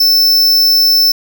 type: tone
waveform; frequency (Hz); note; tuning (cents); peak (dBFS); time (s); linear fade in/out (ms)
square; 5300; E8; +9; -7; 0-1.12; 5
effects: 7-bit